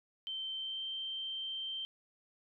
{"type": "tone with pitch glide", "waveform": "sine", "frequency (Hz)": [3110, 3132], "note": ["G7", "G7"], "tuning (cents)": [-14, -2], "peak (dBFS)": -37, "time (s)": [0.27, 1.85], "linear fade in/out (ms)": 0, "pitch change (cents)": 12, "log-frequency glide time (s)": [0.56, 0.84], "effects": []}